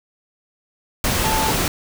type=tone in noise; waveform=sine; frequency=880 Hz; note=A5; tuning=in tune; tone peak=-21 dBFS; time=1.24-1.51 s; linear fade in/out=2 ms; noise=pink; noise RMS=-20 dBFS; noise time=1.04-1.68 s; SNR=-4 dB; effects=none

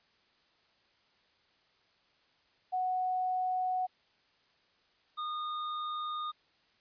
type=tone pair in turn; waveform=sine / square; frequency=739 / 1225.2 Hz; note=F#5 / D#6; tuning=-2 / -27 cents; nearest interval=major sixth; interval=875 cents; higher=second; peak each=-29 / -35 dBFS; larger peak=first; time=2.72-3.87 / 5.17-6.32 s; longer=neither; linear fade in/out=20 ms; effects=white hiss -69 dBFS RMS until 6.8 s + resampled to 11025 Hz

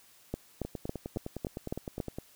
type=two click trains; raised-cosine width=2 ms; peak=-23 / -19 dBFS; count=16 / 7; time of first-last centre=0.65-2.185 / 0.34-2.002 s; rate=9.77 / 3.61 Hz; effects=white hiss -60 dBFS RMS until 2.35 s

